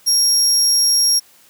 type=tone; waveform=30% pulse; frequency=5588 Hz; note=F8; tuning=in tune; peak=-8 dBFS; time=0.06-1.2 s; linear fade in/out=20 ms; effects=white hiss -50 dBFS RMS until 1.49 s + high-pass 100 Hz 12 dB/octave